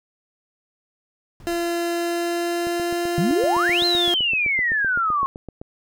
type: noise with exponential decay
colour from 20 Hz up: brown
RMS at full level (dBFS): -37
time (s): 1.4-2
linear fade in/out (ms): 1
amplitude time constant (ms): 130
type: tone with pitch glide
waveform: 30% pulse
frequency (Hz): 342.1 to 349.1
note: F4 to F4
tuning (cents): -36 to -1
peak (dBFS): -19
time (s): 1.47-4.14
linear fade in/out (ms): 0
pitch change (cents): +35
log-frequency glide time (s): 1.93-3.84
type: click train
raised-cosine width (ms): 2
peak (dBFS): -21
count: 24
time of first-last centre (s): 2.67-5.615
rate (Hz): 7.81
type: exponential two-way sweep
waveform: sine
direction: up then down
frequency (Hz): 147.8 to 4200 to 1070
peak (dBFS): -18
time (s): 3.18-5.26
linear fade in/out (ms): 0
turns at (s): 3.85
effects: none